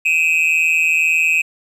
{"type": "tone with amplitude modulation", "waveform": "triangle", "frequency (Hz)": 2542, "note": "D#7", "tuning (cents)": 36, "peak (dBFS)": -7, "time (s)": [0.05, 1.42], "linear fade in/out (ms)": 10, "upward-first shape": "sine", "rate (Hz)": 162, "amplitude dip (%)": 90, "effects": ["resampled to 32000 Hz", "8-bit"]}